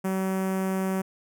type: tone with notch filter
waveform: sawtooth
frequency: 190 Hz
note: F#3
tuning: 46 cents sharp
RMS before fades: -27 dBFS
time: 0.04-1.02 s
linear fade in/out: 10 ms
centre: 4000 Hz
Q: 0.57
effects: none